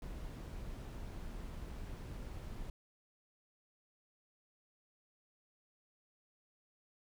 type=noise with amplitude modulation; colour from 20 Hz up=brown; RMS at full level=-44 dBFS; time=0.02-2.7 s; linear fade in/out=2 ms; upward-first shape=sine; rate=203 Hz; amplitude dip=25%; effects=none